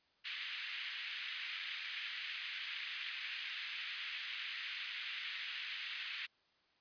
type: band-pass noise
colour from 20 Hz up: white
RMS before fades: -44 dBFS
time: 0.24-6.27 s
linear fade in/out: 20 ms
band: 1800 to 3300 Hz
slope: 24 dB/octave
effects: white hiss -74 dBFS RMS until 6.8 s + resampled to 11025 Hz